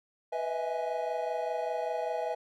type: chord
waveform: triangle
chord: E major seventh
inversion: second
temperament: equal with one note detuned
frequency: 493.9 / 634.2 / 659.3 / 830.6 Hz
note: B4 / D#5 / E5 / G#5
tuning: 0 / +33 / 0 / 0 cents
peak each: -34 dBFS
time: 0.32-2.35 s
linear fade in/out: 10 ms
effects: none